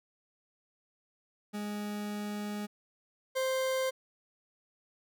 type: tone pair in turn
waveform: 40% pulse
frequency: 207.7 / 523.4 Hz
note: G#3 / C5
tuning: 0 / 0 cents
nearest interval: octave + major third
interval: 1600 cents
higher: second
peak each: -34 / -28 dBFS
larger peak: second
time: 1.53-2.67 / 3.35-3.91 s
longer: first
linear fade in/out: 20 ms
effects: none